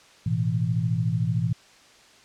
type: chord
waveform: sine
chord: A suspended second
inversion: none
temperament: equal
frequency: 110 / 123.47 / 164.81 Hz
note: A2 / B2 / E3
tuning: 0 / 0 / 0 cents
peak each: -26 dBFS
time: 0.26-1.53 s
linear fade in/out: 5 ms
effects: white hiss -53 dBFS RMS until 2.24 s + low-pass 6000 Hz 12 dB/octave